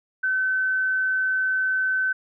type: tone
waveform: sine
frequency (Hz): 1525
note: G6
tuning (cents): -48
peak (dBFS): -20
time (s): 0.23-2.13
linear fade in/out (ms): 10
effects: none